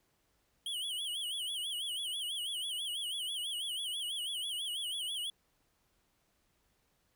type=tone with vibrato; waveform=square; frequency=3136 Hz; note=G7; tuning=in tune; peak=-36 dBFS; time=0.66-5.3 s; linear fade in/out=2 ms; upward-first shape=sine; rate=6.1 Hz; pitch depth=150 cents each way; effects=pink hiss -75 dBFS RMS until 7.15 s